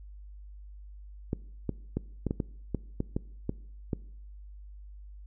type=clicks; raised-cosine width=3 ms; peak=-16 dBFS; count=11; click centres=1.331 / 1.693 / 1.97 / 2.267 / 2.309 / 2.402 / 2.747 / 3.004 / 3.165 / 3.494 / 3.932 s; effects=noise-tail reverb RT60 0.7 s tail -22 dB re dry + added 50 Hz sine -44 dBFS peak until 5.26 s